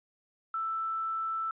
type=tone with quantisation; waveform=sine; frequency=1324 Hz; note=E6; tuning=7 cents sharp; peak=-30 dBFS; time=0.54-1.51 s; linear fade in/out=2 ms; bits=9; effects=resampled to 8000 Hz